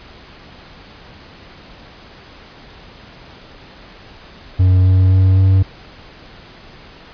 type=tone with pitch steps; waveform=triangle; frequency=92.5 / 93.41 / 94.33 / 95.27 Hz; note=F#2 / F#2 / F#2 / G2; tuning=0 / +17 / +34 / -49 cents; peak=-6 dBFS; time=4.59-5.63 s; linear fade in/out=10 ms; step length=260 ms; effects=pink hiss -40 dBFS RMS until 7.13 s + resampled to 11025 Hz